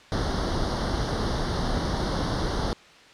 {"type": "noise with comb filter", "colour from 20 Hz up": "pink", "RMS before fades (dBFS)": -26, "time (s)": [0.12, 2.73], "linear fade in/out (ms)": 0, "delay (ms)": 0.2, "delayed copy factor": 0.95, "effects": ["white hiss -50 dBFS RMS until 3.13 s", "low-pass 4000 Hz 12 dB/octave"]}